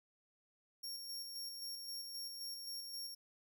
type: tone with tremolo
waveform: sawtooth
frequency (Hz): 5530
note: F8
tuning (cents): -18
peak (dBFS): -40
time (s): 0.83-3.15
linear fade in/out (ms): 10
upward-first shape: square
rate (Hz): 3.8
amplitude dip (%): 35
effects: none